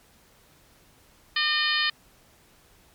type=harmonic tone with a mistuned harmonic; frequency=609 Hz; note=D#5; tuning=37 cents flat; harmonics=2 / 3 / 4 / 5 / 6 / 7 / 8; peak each=-32 / -26 / -31 / -28 / -30 / -30 / -33 dBFS; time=1.36-1.9 s; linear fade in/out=5 ms; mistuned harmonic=2; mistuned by=-21 cents; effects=pink hiss -58 dBFS RMS until 2.94 s + MP3 96 kbps